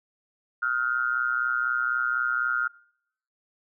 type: tone with amplitude modulation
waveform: sine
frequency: 1409 Hz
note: F6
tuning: 15 cents sharp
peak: -19 dBFS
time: 0.62-2.68 s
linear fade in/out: 10 ms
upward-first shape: sine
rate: 124 Hz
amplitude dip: 90%
effects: noise-tail reverb RT60 0.7 s tail -22 dB re dry